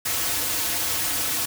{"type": "noise with comb filter", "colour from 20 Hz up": "white", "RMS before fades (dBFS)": -25, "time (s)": [0.05, 1.46], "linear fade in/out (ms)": 10, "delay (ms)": 5, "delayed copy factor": -0.9, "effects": []}